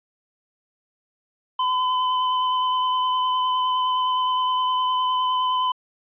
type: tone with vibrato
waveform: square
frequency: 1013 Hz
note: B5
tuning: 44 cents sharp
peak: -20 dBFS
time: 1.59-5.72 s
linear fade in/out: 5 ms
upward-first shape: sine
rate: 9.7 Hz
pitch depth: 12 cents each way
effects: resampled to 8000 Hz